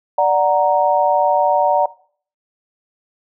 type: chord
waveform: sine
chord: D augmented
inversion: none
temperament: equal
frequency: 587.3 / 740 / 932.3 Hz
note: D5 / F#5 / A#5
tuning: 0 / 0 / 0 cents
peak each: -16 dBFS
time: 0.18-1.86 s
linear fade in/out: 5 ms
effects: noise-tail reverb RT60 0.5 s tail -20 dB re dry